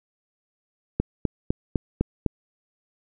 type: click train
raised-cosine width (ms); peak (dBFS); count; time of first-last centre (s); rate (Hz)
3; -8; 6; 1-2.263; 3.96
effects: none

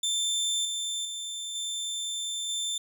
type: tone with level steps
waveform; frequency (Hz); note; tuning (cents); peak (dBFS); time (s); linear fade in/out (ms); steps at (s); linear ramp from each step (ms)
25% pulse; 3555; A7; +17; -22 / -26 / -30 / -27 / -25; 0.03-2.78; 5; 0.65 / 1.05 / 1.55 / 2.49; 2
effects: none

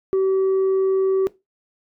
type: tone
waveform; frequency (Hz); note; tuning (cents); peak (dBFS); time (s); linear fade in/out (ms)
sine; 382.8; G4; -41; -13; 0.13-1.27; 0
effects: noise-tail reverb RT60 0.2 s tail -19 dB re dry + tanh soft clip ceiling -15 dBFS

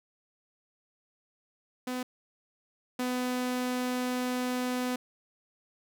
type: tone pair in turn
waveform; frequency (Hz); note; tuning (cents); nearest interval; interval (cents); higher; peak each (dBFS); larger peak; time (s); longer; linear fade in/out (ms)
sawtooth; 251.9 / 250.4; B3 / B3; +34 / +24; unison; 10; first; -28 / -25; second; 1.87-2.03 / 2.99-4.96; second; 5
effects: none

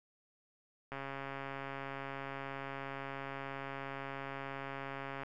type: click train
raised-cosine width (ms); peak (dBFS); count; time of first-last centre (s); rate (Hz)
0.5; -27; 592; 0.92-5.234; 137
effects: none

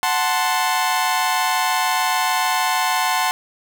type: chord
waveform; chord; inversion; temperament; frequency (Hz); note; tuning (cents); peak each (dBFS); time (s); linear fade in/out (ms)
sawtooth; F# diminished; none; equal; 740 / 880 / 1046.5; F#5 / A5 / C6; 0 / 0 / 0; -18; 0.03-3.31; 0
effects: none

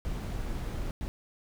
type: noise bursts at uneven times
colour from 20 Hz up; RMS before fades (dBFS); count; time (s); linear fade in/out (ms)
brown; -34; 2; 0.05-0.91 / 1.01-1.08; 0
effects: none

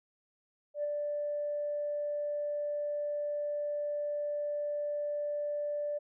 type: tone with ADSR envelope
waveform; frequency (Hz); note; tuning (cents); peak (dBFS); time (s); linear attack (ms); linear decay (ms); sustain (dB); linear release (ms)
sine; 587.3; D5; 0; -28; 0.74-5.99; 97; 19; -3; 17
effects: tanh soft clip ceiling -25 dBFS

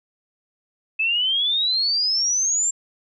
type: exponential sweep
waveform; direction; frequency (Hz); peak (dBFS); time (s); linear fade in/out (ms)
sine; up; 2584 to 7459; -18; 0.99-2.71; 10
effects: none

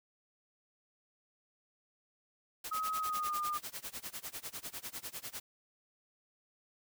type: noise with tremolo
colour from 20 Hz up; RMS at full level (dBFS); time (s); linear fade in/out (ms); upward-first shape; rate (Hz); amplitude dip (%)
white; -41; 2.64-5.4; 5; sine; 10; 95
type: tone with pitch glide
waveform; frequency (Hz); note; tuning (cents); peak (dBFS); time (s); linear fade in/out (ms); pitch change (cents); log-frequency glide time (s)
sine; 1268 to 1211.4; D#6 to D#6; +32 to -47; -33; 2.71-3.58; 10; -79; 2.99-3.37
effects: none

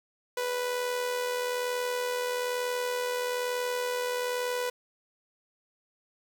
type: tone with amplitude modulation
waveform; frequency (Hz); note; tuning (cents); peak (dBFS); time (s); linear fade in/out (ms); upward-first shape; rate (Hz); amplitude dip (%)
sawtooth; 493.9; B4; 0; -23; 0.37-4.7; 5; sine; 81.1; 40
effects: 9-bit

